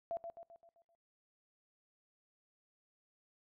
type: tone with echo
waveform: sine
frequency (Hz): 675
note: E5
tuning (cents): +41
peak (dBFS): -36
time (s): 0.11-0.17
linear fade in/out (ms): 0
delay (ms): 130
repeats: 6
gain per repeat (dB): -6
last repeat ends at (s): 0.95
effects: noise-tail reverb RT60 0.6 s tail -24 dB re dry